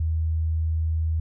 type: tone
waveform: sine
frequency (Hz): 80.1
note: E2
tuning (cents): -49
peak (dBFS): -21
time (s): 0-1.2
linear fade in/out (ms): 5
effects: none